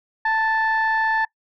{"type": "tone pair together", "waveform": "sine", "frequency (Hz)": [887.2, 1757], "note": ["A5", "A6"], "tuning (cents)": [14, -3], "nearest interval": "octave", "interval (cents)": 1183, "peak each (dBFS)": -19, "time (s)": [0.25, 1.25], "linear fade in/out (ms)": 5, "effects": ["noise-tail reverb RT60 0.1 s tail -23 dB re dry", "tanh soft clip ceiling -13 dBFS"]}